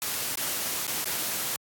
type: noise with dropouts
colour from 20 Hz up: white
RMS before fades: -30 dBFS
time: 0.02-1.56 s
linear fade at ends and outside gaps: 0 ms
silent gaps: 0.355-0.373 / 0.868-0.878 / 1.044-1.057 s
effects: high-pass 100 Hz 12 dB/octave + AAC 64 kbps